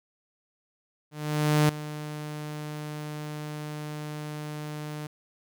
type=tone with ADSR envelope; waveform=sawtooth; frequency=150.7 Hz; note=D3; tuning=45 cents sharp; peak=-14 dBFS; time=1.11-5.07 s; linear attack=580 ms; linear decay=3 ms; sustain=-16 dB; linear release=4 ms; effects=none